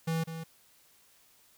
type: tone with echo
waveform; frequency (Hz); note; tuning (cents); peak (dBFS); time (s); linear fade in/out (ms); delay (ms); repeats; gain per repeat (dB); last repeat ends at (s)
square; 163.1; E3; -18; -29; 0.07-0.24; 10; 200; 1; -9; 0.44
effects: white hiss -63 dBFS RMS until 1.57 s